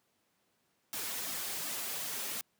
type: noise with flanger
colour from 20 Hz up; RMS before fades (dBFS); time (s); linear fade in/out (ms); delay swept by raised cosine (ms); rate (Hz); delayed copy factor
white; -38; 0.93-2.41; 0; 2 to 6.8; 2.7; -0.95
effects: pink hiss -75 dBFS RMS until 2.59 s + high-pass 150 Hz 12 dB/octave